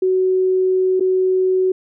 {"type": "tone with dropouts", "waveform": "sine", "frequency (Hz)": 373.2, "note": "F#4", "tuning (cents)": 15, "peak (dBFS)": -13, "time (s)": [0.02, 1.72], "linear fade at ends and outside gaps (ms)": 5, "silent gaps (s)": [0.998, 1.006], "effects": []}